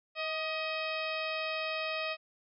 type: harmonic tone with a mistuned harmonic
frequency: 634 Hz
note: D#5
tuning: 32 cents sharp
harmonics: 1 / 2 / 3 / 4 / 5 / 6 / 7 / 8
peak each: -37 / -40 / -43 / -37 / -44 / -46 / -49 / -47 dBFS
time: 0.15-2.17 s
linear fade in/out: 50 ms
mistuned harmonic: 2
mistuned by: -38 cents
effects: none